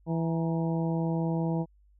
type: harmonic tone with a mistuned harmonic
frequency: 164.81 Hz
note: E3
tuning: in tune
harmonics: 1 / 2 / 3 / 4 / 5 / 6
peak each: -27 / -33 / -37 / -39 / -41 / -43 dBFS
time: 0.06-1.66 s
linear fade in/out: 50 ms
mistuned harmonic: 6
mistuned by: -82 cents
effects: added 50 Hz sine -58 dBFS peak until 1.99 s